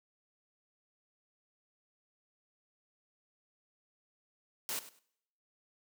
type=noise with echo; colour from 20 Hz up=white; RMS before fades=-37 dBFS; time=4.69-4.79 s; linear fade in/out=0 ms; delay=100 ms; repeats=2; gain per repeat=-15 dB; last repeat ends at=4.99 s; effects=noise-tail reverb RT60 0.8 s tail -25 dB re dry + high-pass 200 Hz 12 dB/octave